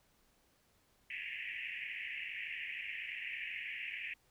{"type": "band-pass noise", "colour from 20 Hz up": "white", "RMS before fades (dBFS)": -43, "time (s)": [1.1, 4.14], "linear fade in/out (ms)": 5, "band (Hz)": [1800, 2800], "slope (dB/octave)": 96, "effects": ["pink hiss -72 dBFS RMS until 4.3 s"]}